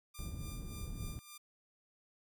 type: tone with tremolo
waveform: 5% pulse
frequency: 1194 Hz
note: D6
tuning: 28 cents sharp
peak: -37 dBFS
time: 0.14-1.38 s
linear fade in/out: 10 ms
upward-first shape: sine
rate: 3.5 Hz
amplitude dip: 65%
type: low-pass noise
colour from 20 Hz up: white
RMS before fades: -43 dBFS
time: 0.19-1.19 s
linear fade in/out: 0 ms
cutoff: 110 Hz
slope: 12 dB/octave
effects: none